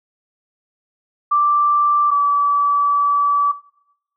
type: tone pair in turn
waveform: sine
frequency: 1174 / 1151.2 Hz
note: D6 / D6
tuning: -1 / -35 cents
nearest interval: unison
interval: 34 cents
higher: first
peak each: -12 dBFS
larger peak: neither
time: 1.31-2.11 / 2.11-3.52 s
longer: second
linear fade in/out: 10 ms
effects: noise-tail reverb RT60 0.8 s tail -20 dB re dry